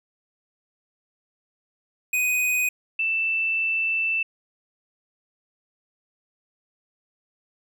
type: tone pair in turn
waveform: square / sine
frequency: 2495 / 2657 Hz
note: D#7 / E7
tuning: +4 / +13 cents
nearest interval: minor second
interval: 109 cents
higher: second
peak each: -21 dBFS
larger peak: neither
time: 2.13-2.69 / 2.99-4.23 s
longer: second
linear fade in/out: 5 ms
effects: none